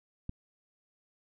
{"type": "click", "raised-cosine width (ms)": 5, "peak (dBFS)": -24, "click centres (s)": 0.294, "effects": []}